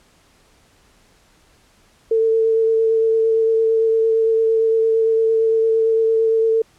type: tone with vibrato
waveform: sine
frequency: 447.9 Hz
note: A4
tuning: 31 cents sharp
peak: -13 dBFS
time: 2.11-6.62 s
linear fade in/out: 5 ms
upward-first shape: sine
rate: 8.8 Hz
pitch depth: 13 cents each way
effects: pink hiss -55 dBFS RMS until 6.78 s + low-pass 10000 Hz 12 dB/octave